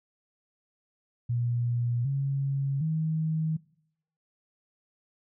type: tone with pitch steps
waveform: sine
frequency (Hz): 120 / 137.84 / 158.34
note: B2 / C#3 / D#3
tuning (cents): -49 / -9 / +31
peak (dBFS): -25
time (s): 1.29-3.57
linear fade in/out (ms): 10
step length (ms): 760
effects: noise-tail reverb RT60 0.7 s tail -22 dB re dry